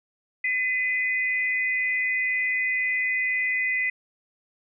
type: tone pair together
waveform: sine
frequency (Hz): 2021 / 2481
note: B6 / D#7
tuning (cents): +39 / -6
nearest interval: major third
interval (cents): 355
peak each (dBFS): -23 / -29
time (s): 0.44-3.9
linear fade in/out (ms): 5
effects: none